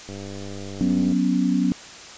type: click train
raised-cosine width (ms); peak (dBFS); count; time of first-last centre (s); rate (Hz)
2; -23; 103; 0.09-1.121; 98.9
type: chord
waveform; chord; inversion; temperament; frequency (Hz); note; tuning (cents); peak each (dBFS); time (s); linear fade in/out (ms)
sine; F# suspended fourth; none; just; 185 / 246.7 / 277.5; F#3 / B3 / C#4; 0 / -2 / +2; -22; 0.81-1.72; 0
effects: white hiss -40 dBFS RMS until 2.17 s + resampled to 16000 Hz